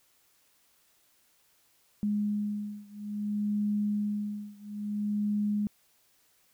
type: beating tone pair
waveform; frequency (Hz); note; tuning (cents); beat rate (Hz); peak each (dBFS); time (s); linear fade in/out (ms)
sine; 207.4 / 207.99; G#3 / G#3; -2 / +3; 0.59; -31 / -32; 2.03-5.67; 0
effects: white hiss -67 dBFS RMS until 6.53 s